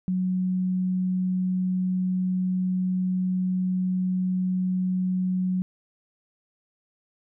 sine tone, 184.3 Hz, F#3, 7 cents flat, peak -22 dBFS, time 0.08-5.62 s, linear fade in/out 0 ms, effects none

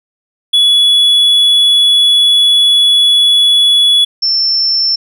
triangle / sine tone pair in turn, 3399 / 5365 Hz, G#7 / E8, +39 / +30 cents, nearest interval minor sixth, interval 791 cents, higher second, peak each -4 / -9 dBFS, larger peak first, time 0.53-4.05 / 4.22-4.96 s, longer first, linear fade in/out 10 ms, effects none

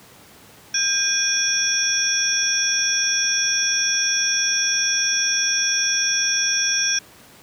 sine tone cluster, 1595 / 2452 / 3376 / 5520 / 5810 Hz, G6 / D#7 / G#7 / F8 / F#8, +30 / -26 / +28 / -21 / -32 cents, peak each -25 / -28 / -29 / -22 / -22 dBFS, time 0.74-6.99 s, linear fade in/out 5 ms, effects pink hiss -47 dBFS RMS until 7.42 s + high-pass 100 Hz 12 dB/octave

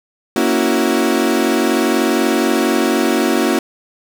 35% pulse chord, F# dominant seventh, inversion first, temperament equal, 233.1 / 277.2 / 329.6 / 370 Hz, A#3 / C#4 / E4 / F#4, 0 / 0 / 0 / 0 cents, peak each -17 dBFS, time 0.36-3.59 s, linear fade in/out 2 ms, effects none

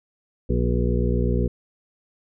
harmonic tone with a mistuned harmonic, 59.9 Hz, A#1, 48 cents sharp, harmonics 1 / 2 / 3 / 4 / 6 / 7 / 8, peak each -22 / -25 / -27 / -28 / -30 / -30 / -31 dBFS, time 0.49-1.48 s, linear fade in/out 10 ms, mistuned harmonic 8, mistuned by +29 cents, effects none

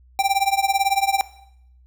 square tone with tremolo, 785 Hz, G5, 2 cents sharp, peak -14 dBFS, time 0.19-1.21 s, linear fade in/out 0 ms, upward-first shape triangle, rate 18 Hz, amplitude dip 100%, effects noise-tail reverb RT60 0.7 s tail -17 dB re dry + added 62 Hz sine -49 dBFS peak until 1.86 s

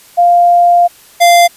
sine / square tone pair in turn, 698.5 / 693.3 Hz, F5 / F5, 0 / -13 cents, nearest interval unison, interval 13 cents, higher first, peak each -4 dBFS, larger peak neither, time 0.17-0.88 / 1.2-1.48 s, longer first, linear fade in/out 20 ms, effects white hiss -41 dBFS RMS until 1.56 s + resampled to 32000 Hz

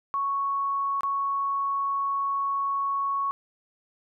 sine tone with dropouts, 1108.7 Hz, C#6, in tune, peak -24 dBFS, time 0.14-3.31 s, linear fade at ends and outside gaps 0 ms, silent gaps 1.008-1.033 s, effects none

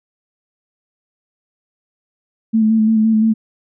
sine tone with vibrato, 220 Hz, A3, in tune, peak -10 dBFS, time 2.53-3.34 s, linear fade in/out 20 ms, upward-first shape square, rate 5.8 Hz, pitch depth 23 cents each way, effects none

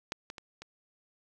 clicks, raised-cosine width 0.2 ms, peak -16 / -23 / -26 / -27 dBFS, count 4, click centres 0.121 / 0.301 / 0.382 / 0.62 s, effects none

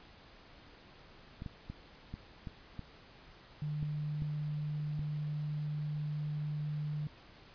clicks, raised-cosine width 5 ms, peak -29 dBFS, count 9, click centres 1.421 / 1.462 / 1.7 / 2.14 / 2.472 / 2.793 / 3.828 / 4.221 / 4.993 s
sine tone, 150 Hz, D3, 37 cents sharp, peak -34 dBFS, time 3.62-7.07 s, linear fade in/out 0 ms
effects pink hiss -57 dBFS RMS until 7.54 s + resampled to 11025 Hz

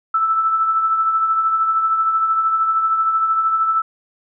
sine tone with tremolo, 1318.5 Hz, E6, in tune, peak -12 dBFS, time 0.14-3.82 s, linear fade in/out 5 ms, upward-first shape triangle, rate 13 Hz, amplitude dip 50%, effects none

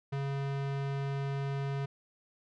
square tone with low-pass filter, 138.59 Hz, C#3, in tune, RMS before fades -34 dBFS, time 0.12-1.86 s, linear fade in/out 10 ms, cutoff 3400 Hz, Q 0.62, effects none

